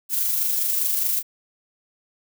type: noise with amplitude modulation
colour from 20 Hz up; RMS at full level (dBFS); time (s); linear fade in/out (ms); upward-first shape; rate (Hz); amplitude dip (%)
violet; -21; 0.09-1.23; 50; sine; 25; 35
effects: none